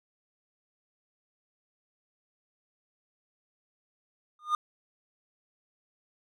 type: tone with exponential growth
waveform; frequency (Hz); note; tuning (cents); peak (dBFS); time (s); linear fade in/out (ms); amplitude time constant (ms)
triangle; 1218; D#6; -37; -18; 4.39-4.55; 2; 33
effects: none